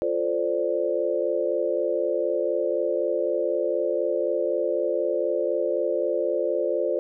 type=chord; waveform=sine; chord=D minor seventh; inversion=first; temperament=equal; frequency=349.2 / 440 / 523.3 / 587.3 Hz; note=F4 / A4 / C5 / D5; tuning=0 / 0 / 0 / 0 cents; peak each=-28 / -29 / -26 / -27 dBFS; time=0.02-6.99 s; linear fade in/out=0 ms; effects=none